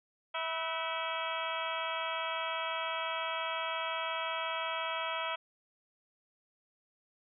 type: harmonic tone with a mistuned harmonic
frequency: 325.7 Hz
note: E4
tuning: 21 cents flat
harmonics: 2 / 3 / 4 / 5 / 6 / 7 / 8 / 9 / 10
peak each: -40 / -39 / -39 / -45 / -46 / -43 / -43 / -48 / -42 dBFS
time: 0.34-5.36 s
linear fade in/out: 10 ms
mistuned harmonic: 5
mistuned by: -120 cents
effects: none